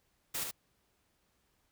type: noise with echo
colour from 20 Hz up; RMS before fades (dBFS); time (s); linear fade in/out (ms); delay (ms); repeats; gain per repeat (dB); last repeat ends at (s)
white; -36; 0.34-0.44; 10; 73; 1; -4; 0.513
effects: pink hiss -75 dBFS RMS until 1.71 s